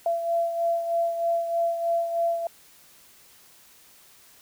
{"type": "beating tone pair", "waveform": "sine", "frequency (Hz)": [676, 679.2], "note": ["E5", "F5"], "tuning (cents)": [43, -48], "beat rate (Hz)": 3.2, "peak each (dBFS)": [-23, -31], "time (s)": [0.06, 2.47], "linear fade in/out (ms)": 2, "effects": ["white hiss -54 dBFS RMS until 4.41 s"]}